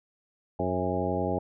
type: harmonic tone with a mistuned harmonic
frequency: 91.1 Hz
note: F#2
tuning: 26 cents flat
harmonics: 1 / 2 / 3 / 4 / 5 / 6 / 7 / 9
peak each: -34 / -34 / -34 / -34 / -34 / -34 / -34 / -34 dBFS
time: 0.59-1.39 s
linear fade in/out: 5 ms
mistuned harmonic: 7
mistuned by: +40 cents
effects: none